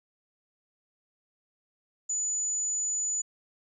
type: tone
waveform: sine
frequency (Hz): 6960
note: A8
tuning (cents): -20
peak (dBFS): -27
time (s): 2.09-3.22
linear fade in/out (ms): 10
effects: none